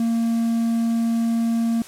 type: tone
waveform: triangle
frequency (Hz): 230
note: A#3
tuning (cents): -23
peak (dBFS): -16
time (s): 0-1.82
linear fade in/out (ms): 2
effects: white hiss -42 dBFS RMS until 1.87 s + low-pass 11000 Hz 12 dB/octave